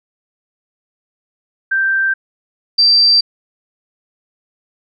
sine tone pair in turn, 1568 / 4690 Hz, G6 / D8, 0 / -3 cents, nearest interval octave + perfect fifth, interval 1897 cents, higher second, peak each -12 / -7 dBFS, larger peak second, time 1.71-2.14 / 2.78-3.21 s, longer neither, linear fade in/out 10 ms, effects none

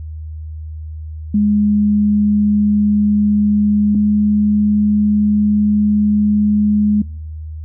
sine tone pair in turn, 207.7 / 208.8 Hz, G#3 / G#3, 0 / +10 cents, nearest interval unison, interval 10 cents, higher second, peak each -10 dBFS, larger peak neither, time 1.34-3.95 / 3.95-7.02 s, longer second, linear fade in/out 5 ms, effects noise-tail reverb RT60 0.7 s tail -26 dB re dry + added 78 Hz sine -25 dBFS peak until 7.64 s

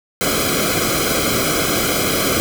pink noise with comb filter, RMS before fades -18 dBFS, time 0.21-2.4 s, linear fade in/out 0 ms, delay 1.1 ms, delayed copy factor -0.9, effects none

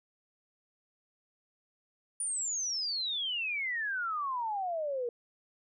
sine exponential sweep, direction down, 9590 to 466.2 Hz, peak -31 dBFS, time 2.2-5.09 s, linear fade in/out 2 ms, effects none

